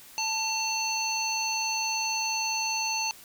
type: harmonic tone with a mistuned harmonic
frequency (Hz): 880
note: A5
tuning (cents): 0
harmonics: 1 / 3 / 5 / 7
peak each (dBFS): -32 / -32 / -32 / -32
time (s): 0.18-3.11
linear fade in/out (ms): 0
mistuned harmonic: 3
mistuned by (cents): +42
effects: white hiss -50 dBFS RMS until 3.24 s